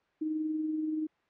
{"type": "tone with amplitude modulation", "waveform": "sine", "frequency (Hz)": 311.1, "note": "D#4", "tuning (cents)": 0, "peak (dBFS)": -28, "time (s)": [0.21, 1.07], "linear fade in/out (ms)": 10, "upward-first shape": "sine", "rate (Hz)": 21, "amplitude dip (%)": 35, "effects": ["white hiss -70 dBFS RMS until 1.29 s", "low-pass 2000 Hz 12 dB/octave"]}